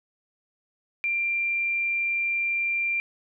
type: tone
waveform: sine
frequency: 2374 Hz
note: D7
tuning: 18 cents sharp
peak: -23 dBFS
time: 1.04-3 s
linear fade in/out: 0 ms
effects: none